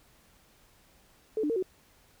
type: tone with pitch steps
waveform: sine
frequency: 435.8 / 297.7 / 457.2 / 372.2 Hz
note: A4 / D4 / A#4 / F#4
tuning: -17 / +24 / -34 / +10 cents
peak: -26 dBFS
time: 1.37-1.626 s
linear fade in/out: 2 ms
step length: 64 ms
effects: pink hiss -62 dBFS RMS until 2.2 s